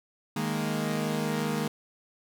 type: chord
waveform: sawtooth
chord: D# suspended fourth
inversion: none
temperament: equal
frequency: 155.56 / 207.7 / 233.1 Hz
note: D#3 / G#3 / A#3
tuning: 0 / 0 / 0 cents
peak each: -28 dBFS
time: 0.36-1.68 s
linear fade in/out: 5 ms
effects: none